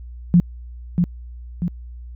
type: tone with echo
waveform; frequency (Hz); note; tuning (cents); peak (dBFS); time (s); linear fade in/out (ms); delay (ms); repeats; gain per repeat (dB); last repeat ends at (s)
sine; 174.61; F3; 0; -8; 0.34-0.4; 0; 640; 2; -5; 1.68
effects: added 60 Hz sine -33 dBFS peak until 2.15 s